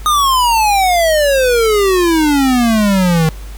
square exponential sweep, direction down, 1244.5 to 155.56 Hz, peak -10 dBFS, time 0.06-3.29 s, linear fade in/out 0 ms, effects added 50 Hz sine -26 dBFS peak until 3.57 s + pink hiss -39 dBFS RMS until 3.57 s

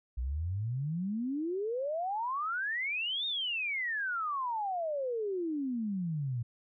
sine exponential two-way sweep, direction up then down, 58.27 to 3729 to 113.9 Hz, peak -31 dBFS, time 0.17-6.43 s, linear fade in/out 10 ms, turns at 3.26 s, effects none

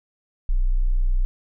sine tone, 30.87 Hz, B0, in tune, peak -16 dBFS, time 0.49-1.25 s, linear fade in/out 0 ms, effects none

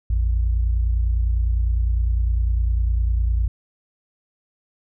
sine tone pair together, 56.6 / 86.5 Hz, A1 / F2, +50 / -16 cents, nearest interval perfect fifth, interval 734 cents, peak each -17 / -26 dBFS, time 0.1-3.48 s, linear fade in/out 5 ms, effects none

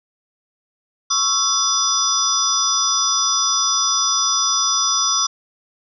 sine tone cluster, 1109 / 1321 / 3514 / 5010 / 5850 Hz, C#6 / E6 / A7 / D#8 / F#8, 0 / +3 / -3 / +11 / -21 cents, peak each -25 / -24 / -24 / -21 / -19 dBFS, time 1.1-5.27 s, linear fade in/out 10 ms, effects none

